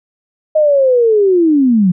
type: linear sweep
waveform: sine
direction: down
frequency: 628 to 171 Hz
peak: -7 dBFS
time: 0.55-1.92 s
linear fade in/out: 10 ms
effects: none